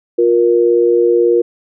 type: tone pair together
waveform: sine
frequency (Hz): 353.7 / 472.1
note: F4 / A#4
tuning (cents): +22 / +22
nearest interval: perfect fourth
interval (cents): 500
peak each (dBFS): -11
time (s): 0.18-1.42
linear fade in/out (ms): 10
effects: none